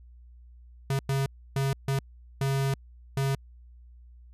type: tone bursts at uneven times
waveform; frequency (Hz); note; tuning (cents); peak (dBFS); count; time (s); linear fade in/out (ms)
square; 136.4; C#3; -28; -25; 6; 0.9-0.99 / 1.09-1.26 / 1.56-1.73 / 1.88-1.99 / 2.41-2.74 / 3.17-3.35; 2
effects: added 60 Hz sine -48 dBFS peak until 4.33 s + resampled to 32000 Hz